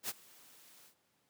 white noise with ADSR envelope, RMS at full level -36 dBFS, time 0.03-0.95 s, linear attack 60 ms, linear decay 34 ms, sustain -24 dB, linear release 92 ms, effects pink hiss -75 dBFS RMS until 1.29 s + high-pass 150 Hz 12 dB/octave

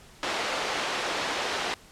pink band-pass noise, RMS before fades -30 dBFS, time 0.23-1.74 s, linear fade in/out 0 ms, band 470 to 4600 Hz, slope 12 dB/octave, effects pink hiss -52 dBFS RMS until 1.91 s + low-pass 10000 Hz 12 dB/octave

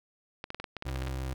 clicks, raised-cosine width 0.3 ms, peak -21 dBFS, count 11, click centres 0.441 / 0.504 / 0.546 / 0.6 / 0.642 / 0.767 / 0.824 / 0.89 / 0.959 / 1.022 / 1.073 s
30% pulse tone, 65.41 Hz, C2, in tune, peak -30 dBFS, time 0.85-1.34 s, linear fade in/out 10 ms
effects none

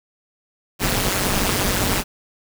pink noise with amplitude modulation, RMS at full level -17 dBFS, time 0.79-2.04 s, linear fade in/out 50 ms, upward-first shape sine, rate 191 Hz, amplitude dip 80%, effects none

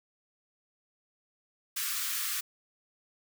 white high-pass noise, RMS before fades -33 dBFS, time 1.76-2.41 s, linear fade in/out 10 ms, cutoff 1100 Hz, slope 96 dB/octave, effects none

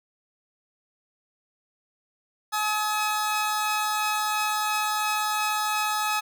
sawtooth tone pair together, 850.3 / 1274 Hz, G#5 / D#6, +41 / +41 cents, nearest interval perfect fifth, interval 700 cents, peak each -23 dBFS, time 2.52-6.21 s, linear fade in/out 20 ms, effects none

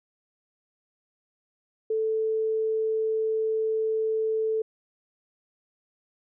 sine tone, 440 Hz, A4, in tune, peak -23 dBFS, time 1.9-4.62 s, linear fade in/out 5 ms, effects none

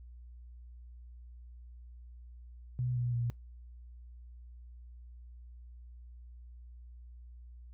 sine tone with pitch steps, 124.7 / 121.92 / 119.21 Hz, B2 / B2 / A#2, +17 / -22 / +39 cents, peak -30 dBFS, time 2.79-3.3 s, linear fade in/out 0 ms, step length 170 ms, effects noise-tail reverb RT60 0.2 s tail -23 dB re dry + added 60 Hz sine -48 dBFS peak until 7.73 s

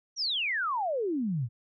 sine exponential sweep, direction down, 5930 to 107.9 Hz, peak -27 dBFS, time 0.16-1.49 s, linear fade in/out 50 ms, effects none

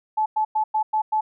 sine tone bursts, 864 Hz, A5, 32 cents flat, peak -18 dBFS, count 6, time 0.17-1.21 s, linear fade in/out 10 ms, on 90 ms, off 100 ms, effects none

